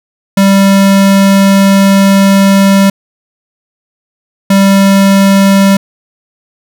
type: tone pair in turn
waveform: square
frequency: 196 / 196 Hz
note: G3 / G3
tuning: 0 / 0 cents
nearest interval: unison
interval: 0 cents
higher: neither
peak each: -4 dBFS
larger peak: neither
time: 0.37-2.9 / 4.5-5.77 s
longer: first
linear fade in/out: 5 ms
effects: none